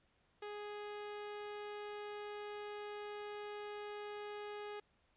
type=tone; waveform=sawtooth; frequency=415.3 Hz; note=G#4; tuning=in tune; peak=-40 dBFS; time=0.42-4.8 s; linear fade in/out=5 ms; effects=pink hiss -75 dBFS RMS until 5.16 s + resampled to 8000 Hz